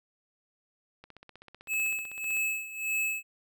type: click train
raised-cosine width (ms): 0.3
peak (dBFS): -32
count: 22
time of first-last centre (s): 1.04-2.369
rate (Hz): 15.8
type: tone with tremolo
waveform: square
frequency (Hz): 2595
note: E7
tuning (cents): -28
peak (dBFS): -27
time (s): 1.67-3.23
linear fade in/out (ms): 50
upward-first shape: sine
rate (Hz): 1.7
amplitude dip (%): 80
effects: none